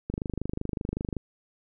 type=click train; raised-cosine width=3 ms; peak=-17 dBFS; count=28; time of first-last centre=0.1-1.167 s; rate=25.3 Hz; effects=none